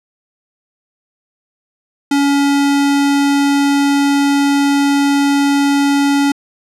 square tone, 282 Hz, C#4, 30 cents sharp, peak -11 dBFS, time 2.11-6.32 s, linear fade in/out 5 ms, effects low-pass 10000 Hz 12 dB/octave

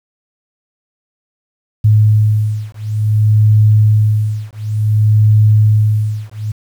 sine beating tone pair, 106.7 / 107.26 Hz, G#2 / A2, +47 / -44 cents, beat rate 0.56 Hz, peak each -11 dBFS, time 1.84-6.52 s, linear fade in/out 10 ms, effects 7-bit

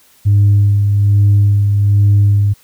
sine tone with tremolo, 101.6 Hz, G#2, 38 cents flat, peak -4 dBFS, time 0.25-2.54 s, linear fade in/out 20 ms, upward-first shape sine, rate 1.2 Hz, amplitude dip 40%, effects tanh soft clip ceiling -4 dBFS + white hiss -49 dBFS RMS until 2.63 s

